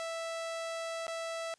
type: tone with dropouts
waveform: sawtooth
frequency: 659.3 Hz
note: E5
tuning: in tune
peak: -32 dBFS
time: 0-1.54 s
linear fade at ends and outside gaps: 0 ms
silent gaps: 1.068-1.08 s
effects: white hiss -69 dBFS RMS until 1.58 s + resampled to 22050 Hz